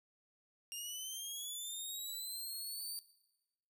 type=linear sweep; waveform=15% pulse; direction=up; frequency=2794 to 4639 Hz; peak=-35 dBFS; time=0.72-2.99 s; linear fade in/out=0 ms; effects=noise-tail reverb RT60 1.0 s tail -18 dB re dry